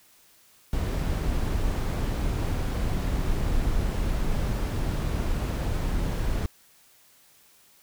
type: noise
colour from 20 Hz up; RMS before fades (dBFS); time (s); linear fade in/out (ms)
brown; -26; 0.73-6.46; 0
effects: white hiss -58 dBFS RMS until 7.82 s